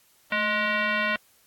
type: tone with frequency modulation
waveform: sine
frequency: 217.4 Hz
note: A3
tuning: 21 cents flat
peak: -22 dBFS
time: 0.32-1.16 s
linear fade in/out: 2 ms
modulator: 840 Hz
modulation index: 3
effects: white hiss -61 dBFS RMS until 1.46 s + AAC 64 kbps